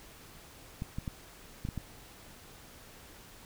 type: clicks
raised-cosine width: 5 ms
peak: -23 dBFS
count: 6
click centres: 0.821 / 0.985 / 1.078 / 1.651 / 1.688 / 1.777 s
effects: pink hiss -53 dBFS RMS until 3.45 s